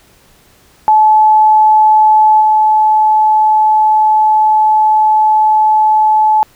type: tone with level steps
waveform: sine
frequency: 862 Hz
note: A5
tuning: 36 cents flat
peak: -4 / -6 dBFS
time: 0.88-6.43 s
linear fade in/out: 0 ms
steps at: 2.4 s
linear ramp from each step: 20 ms
effects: pink hiss -47 dBFS RMS until 6.55 s